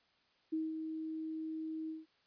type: tone with ADSR envelope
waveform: sine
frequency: 317.4 Hz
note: D#4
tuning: 35 cents sharp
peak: -32 dBFS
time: 0.52-2.06 s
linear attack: 13 ms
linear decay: 190 ms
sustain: -6 dB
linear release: 170 ms
effects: white hiss -72 dBFS RMS until 2.26 s + resampled to 11025 Hz